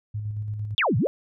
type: tone with tremolo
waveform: sine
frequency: 105.5 Hz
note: G#2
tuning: 28 cents sharp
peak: -26 dBFS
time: 0.14-0.75 s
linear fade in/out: 10 ms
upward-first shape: square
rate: 8.8 Hz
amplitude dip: 35%
type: exponential two-way sweep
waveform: sine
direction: down then up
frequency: 3708 to 98 to 632 Hz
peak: -19 dBFS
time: 0.78-1.07 s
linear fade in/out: 0 ms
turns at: 0.97 s
effects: none